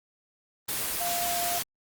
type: tone in noise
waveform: sine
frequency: 698.5 Hz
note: F5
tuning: in tune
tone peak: -30 dBFS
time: 1-1.59 s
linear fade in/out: 10 ms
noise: white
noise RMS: -30 dBFS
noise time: 0.68-1.63 s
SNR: -3 dB
effects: Opus 24 kbps